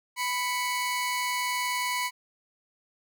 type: tone pair together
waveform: sawtooth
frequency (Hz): 991 / 2225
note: B5 / C#7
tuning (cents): +6 / +6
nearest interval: octave + major second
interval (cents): 1400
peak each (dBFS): -25 / -28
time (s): 0.16-2.11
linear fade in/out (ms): 50
effects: none